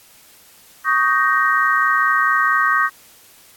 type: chord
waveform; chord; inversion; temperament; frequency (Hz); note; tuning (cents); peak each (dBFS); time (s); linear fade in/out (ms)
sine; Eb dominant seventh; third; just; 1120.1 / 1244.5 / 1555.6 / 1866.8; Db6 / Eb6 / G6 / Bb6; +18 / 0 / -14 / +2; -19; 0.84-2.9; 50
effects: white hiss -48 dBFS RMS until 3.56 s + AAC 64 kbps